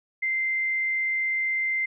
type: tone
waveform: sine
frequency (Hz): 2084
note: C7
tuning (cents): -7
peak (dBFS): -23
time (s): 0.22-1.86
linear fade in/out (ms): 10
effects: none